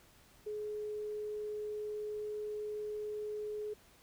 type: tone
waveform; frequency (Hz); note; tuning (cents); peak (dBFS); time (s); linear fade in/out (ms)
sine; 422.4; G#4; +29; -37; 0.46-3.74; 10
effects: pink hiss -63 dBFS RMS until 4.02 s